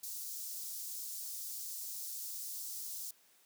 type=high-pass noise; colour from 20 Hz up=white; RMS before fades=-43 dBFS; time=0.03-3.11 s; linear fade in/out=5 ms; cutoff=4900 Hz; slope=24 dB/octave; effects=white hiss -67 dBFS RMS until 3.45 s + high-pass 150 Hz 12 dB/octave